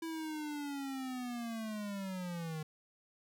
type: linear sweep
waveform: square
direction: down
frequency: 330 to 153.4 Hz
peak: -39 dBFS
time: 0.02-2.63 s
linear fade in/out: 5 ms
effects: none